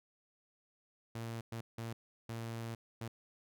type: tone bursts at uneven times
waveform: sawtooth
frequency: 114.8 Hz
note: A#2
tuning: 26 cents flat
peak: -36 dBFS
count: 5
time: 1.15-1.41 / 1.52-1.61 / 1.78-1.93 / 2.29-2.75 / 3.01-3.08 s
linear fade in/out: 5 ms
effects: none